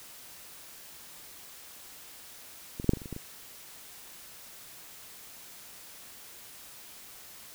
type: clicks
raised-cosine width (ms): 3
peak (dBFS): -22 / -22 / -7 / -14 / -28 / -30 / -28 / -23 / -26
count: 9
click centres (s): 2.799 / 2.844 / 2.893 / 2.935 / 2.972 / 3.018 / 3.058 / 3.127 / 3.164
effects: white hiss -49 dBFS RMS until 7.54 s